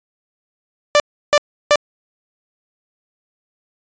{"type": "tone bursts", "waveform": "sawtooth", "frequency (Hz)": 589, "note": "D5", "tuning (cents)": 5, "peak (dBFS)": -5, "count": 3, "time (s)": [0.95, 1.757], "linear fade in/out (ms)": 0, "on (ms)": 49, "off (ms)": 330, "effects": ["resampled to 16000 Hz"]}